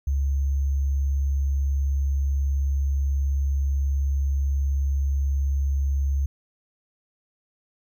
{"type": "tone with sample-and-hold", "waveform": "sine", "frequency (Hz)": 69.3, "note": "C#2", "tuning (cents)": 0, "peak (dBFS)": -20, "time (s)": [0.07, 6.26], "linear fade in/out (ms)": 5, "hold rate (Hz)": 6300, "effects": []}